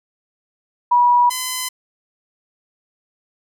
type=tone pair in turn; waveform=sine / 5% pulse; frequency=970 / 1017.8 Hz; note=B5 / C6; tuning=-31 / -48 cents; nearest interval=minor second; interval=83 cents; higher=second; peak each=-10 dBFS; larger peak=neither; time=0.91-1.3 / 1.3-1.69 s; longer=neither; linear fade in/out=10 ms; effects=none